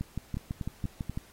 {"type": "two click trains", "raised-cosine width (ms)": 5, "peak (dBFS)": [-21, -20], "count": [4, 8], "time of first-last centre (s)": [[0.37, 1.096], [0.01, 1.175]], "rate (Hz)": [4.13, 6.01], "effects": ["pink hiss -57 dBFS RMS until 1.32 s", "AAC 48 kbps"]}